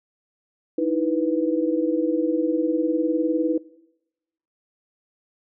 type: tone cluster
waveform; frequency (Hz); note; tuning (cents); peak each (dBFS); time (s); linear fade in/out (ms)
sine; 309.8 / 329.6 / 494.9; D#4 / E4 / B4; -7 / 0 / +4; -24; 0.78-3.58; 5
effects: noise-tail reverb RT60 1.0 s tail -22 dB re dry